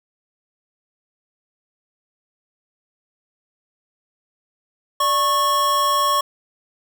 square tone pair together, 587.4 / 1100 Hz, D5 / C#6, 0 / -14 cents, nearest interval major seventh, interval 1086 cents, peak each -27 / -17 dBFS, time 5-6.21 s, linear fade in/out 5 ms, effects none

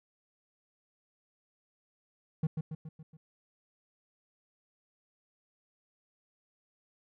triangle tone with echo, 157.4 Hz, D#3, 20 cents sharp, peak -24 dBFS, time 2.43-2.47 s, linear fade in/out 5 ms, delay 140 ms, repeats 5, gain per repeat -5 dB, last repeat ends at 3.17 s, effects none

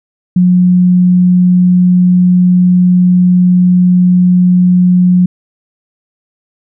sine tone, 180.2 Hz, F#3, 45 cents flat, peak -4 dBFS, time 0.36-5.26 s, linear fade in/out 5 ms, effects none

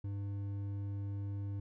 triangle tone with hard clipping, 100.1 Hz, G2, 37 cents sharp, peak -38 dBFS, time 0.04-1.6 s, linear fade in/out 5 ms, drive 10 dB, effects none

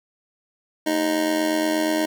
25% pulse tone with amplitude modulation, 311.1 Hz, D#4, in tune, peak -13 dBFS, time 0.86-2.06 s, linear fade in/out 10 ms, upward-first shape sine, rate 88.4 Hz, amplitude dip 65%, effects none

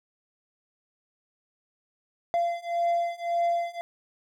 triangle beating tone pair, 686 / 687.8 Hz, F5 / F5, -31 / -27 cents, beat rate 1.8 Hz, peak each -26 / -25 dBFS, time 2.34-3.81 s, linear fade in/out 0 ms, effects none

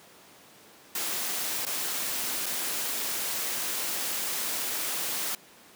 white noise with dropouts, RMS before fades -31 dBFS, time 0.95-5.35 s, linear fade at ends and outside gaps 2 ms, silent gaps 1.652-1.666 / 2.459-2.463 s, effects pink hiss -53 dBFS RMS until 5.75 s + high-pass 200 Hz 12 dB/octave

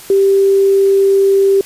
sine tone, 392 Hz, G4, in tune, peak -7 dBFS, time 0.1-1.61 s, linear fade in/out 2 ms, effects white hiss -35 dBFS RMS until 1.65 s + resampled to 32000 Hz

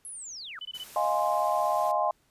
sine linear sweep, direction down, 11110 to 1183 Hz, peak -38 dBFS, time 0.05-0.59 s, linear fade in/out 0 ms
sine tone bursts, 3000 Hz, F#7, 23 cents sharp, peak -35 dBFS, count 4, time 0.61-0.838 s, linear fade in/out 5 ms, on 42 ms, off 20 ms
white noise, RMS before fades -47 dBFS, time 0.74-1.92 s, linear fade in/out 10 ms
sine chord, F minor seventh, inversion third, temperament equal, 622.3 / 698.5 / 830.6 / 1046.5 Hz, Eb5 / F5 / Ab5 / C6, 0 / 0 / 0 / 0 cents, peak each -29 dBFS, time 0.96-2.11 s, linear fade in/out 2 ms
effects pink hiss -68 dBFS RMS until 2.3 s + resampled to 32000 Hz

